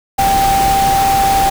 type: tone in noise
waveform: sine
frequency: 784 Hz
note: G5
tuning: in tune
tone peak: -10 dBFS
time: 0.18-1.5 s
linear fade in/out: 10 ms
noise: pink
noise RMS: -19 dBFS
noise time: 0.18-1.5 s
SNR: +6 dB
effects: none